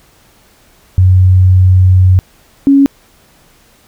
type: tone pair in turn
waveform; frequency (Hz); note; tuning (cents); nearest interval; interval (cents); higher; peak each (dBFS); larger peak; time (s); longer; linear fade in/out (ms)
sine; 92.5 / 277.2; F#2 / C#4; 0 / 0; octave + perfect fifth; 1900; second; -3; neither; 0.98-2.19 / 2.67-2.86; first; 0
effects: pink hiss -47 dBFS RMS until 3.87 s